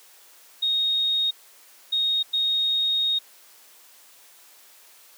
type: tone bursts at uneven times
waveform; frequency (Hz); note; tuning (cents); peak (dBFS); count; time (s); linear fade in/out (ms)
sine; 3729; A#7; 0; -20; 3; 0.62-1.31 / 1.92-2.23 / 2.33-3.19; 10
effects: white hiss -52 dBFS RMS until 5.17 s + high-pass 400 Hz 12 dB/octave